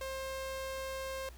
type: tone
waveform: sawtooth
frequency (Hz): 531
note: C5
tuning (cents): +25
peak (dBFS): -34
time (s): 0.01-1.29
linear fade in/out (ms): 2
effects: added 60 Hz sine -49 dBFS peak until 1.37 s + pink hiss -59 dBFS RMS until 1.37 s